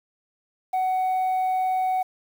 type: tone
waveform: sine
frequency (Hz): 747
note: F#5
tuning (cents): +16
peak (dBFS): -18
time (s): 0.73-2.03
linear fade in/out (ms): 10
effects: tanh soft clip ceiling -20 dBFS + 8-bit